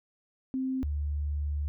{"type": "tone pair in turn", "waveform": "sine", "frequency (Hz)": [261.6, 73.21], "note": ["C4", "D2"], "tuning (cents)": [0, -5], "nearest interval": "octave + minor seventh", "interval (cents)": 2205, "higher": "first", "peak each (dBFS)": -28, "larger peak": "neither", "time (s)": [[0.54, 0.83], [0.83, 1.68]], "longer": "second", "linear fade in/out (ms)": 0, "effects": []}